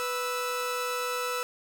sawtooth tone pair together, 493.9 / 1314 Hz, B4 / E6, 0 / -6 cents, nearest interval octave + perfect fourth, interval 1694 cents, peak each -28 dBFS, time 0-1.43 s, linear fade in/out 0 ms, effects none

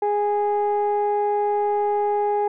sine tone pair together, 413.2 / 826 Hz, G#4 / G#5, -9 / -10 cents, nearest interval octave, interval 1199 cents, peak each -20 dBFS, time 0.02-2.48 s, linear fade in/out 5 ms, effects tanh soft clip ceiling -14 dBFS

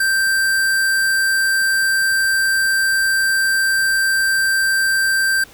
square tone, 1568 Hz, G6, in tune, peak -15 dBFS, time 0-5.44 s, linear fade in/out 5 ms, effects pink hiss -44 dBFS RMS until 5.53 s

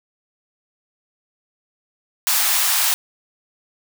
white high-pass noise, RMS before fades -18 dBFS, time 2.27-2.94 s, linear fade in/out 0 ms, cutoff 700 Hz, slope 48 dB/octave, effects none

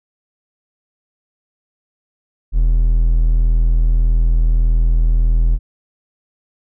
triangle tone, 40.84 Hz, E1, 15 cents flat, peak -8 dBFS, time 2.52-5.59 s, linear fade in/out 50 ms, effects none

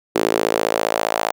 sawtooth tone with high-pass filter sweep, 55 Hz, A1, in tune, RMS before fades -20 dBFS, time 0.15-1.32 s, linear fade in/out 10 ms, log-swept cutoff 370 to 720 Hz, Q 2.4, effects none

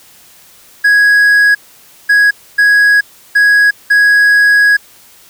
triangle tone bursts at uneven times, 1661.2 Hz, G#6, in tune, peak -3 dBFS, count 5, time 0.84-1.55 / 2.09-2.31 / 2.58-3.01 / 3.35-3.71 / 3.9-4.77 s, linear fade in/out 10 ms, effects white hiss -42 dBFS RMS until 5.29 s

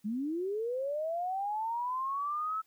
sine linear sweep, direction up, 198.7 to 1314 Hz, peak -31 dBFS, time 0.04-2.62 s, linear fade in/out 20 ms, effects white hiss -71 dBFS RMS until 2.66 s

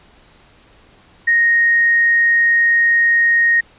sine tone, 1864.7 Hz, A#6, in tune, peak -10 dBFS, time 1.27-3.61 s, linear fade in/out 10 ms, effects pink hiss -49 dBFS RMS until 3.78 s + resampled to 8000 Hz

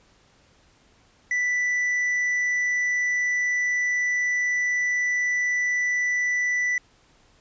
sine tone with tanh clipping, 1976 Hz, B6, in tune, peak -22 dBFS, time 1.31-6.78 s, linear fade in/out 2 ms, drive 4 dB, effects pink hiss -59 dBFS RMS until 7.4 s + resampled to 16000 Hz

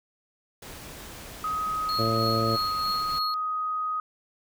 pink noise, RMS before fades -42 dBFS, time 0.62-3.19 s, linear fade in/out 5 ms
sine tone with pitch glide, 1260 to 1252 Hz, D#6 to D#6, +21 to +10 cents, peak -26 dBFS, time 1.44-4 s, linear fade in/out 2 ms, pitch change -11 cents, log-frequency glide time 1.84-3.36 s
triangle tone with tremolo, 4307 Hz, C8, 49 cents sharp, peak -26 dBFS, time 1.89-3.34 s, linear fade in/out 0 ms, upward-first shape triangle, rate 3.2 Hz, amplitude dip 70%
harmonic tone, 112.8 Hz, A2, 44 cents sharp, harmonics 1 / 2 / 3 / 4 / 5 / 6, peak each -28 / -31 / -32 / -32 / -31 / -37 dBFS, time 1.98-2.57 s, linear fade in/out 20 ms
effects none

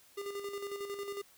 square tone with tremolo, 402.3 Hz, G4, 45 cents sharp, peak -37 dBFS, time 0.17-1.22 s, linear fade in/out 10 ms, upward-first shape square, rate 11 Hz, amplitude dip 50%, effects white hiss -62 dBFS RMS until 1.37 s

